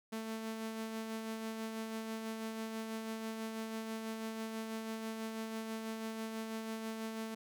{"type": "tone with tremolo", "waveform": "sawtooth", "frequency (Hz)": 222.2, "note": "A3", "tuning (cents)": 17, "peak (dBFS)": -34, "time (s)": [0.12, 7.35], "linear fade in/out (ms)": 10, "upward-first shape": "sine", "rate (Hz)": 6.1, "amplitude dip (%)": 35, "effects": []}